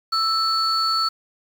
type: tone pair together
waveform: sine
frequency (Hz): 1318.5 / 4435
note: E6 / C#8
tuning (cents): 0 / 0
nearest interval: octave + major sixth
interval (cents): 2100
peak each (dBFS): -20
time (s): 0.12-1.09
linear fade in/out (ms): 10
effects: tanh soft clip ceiling -12 dBFS + 7-bit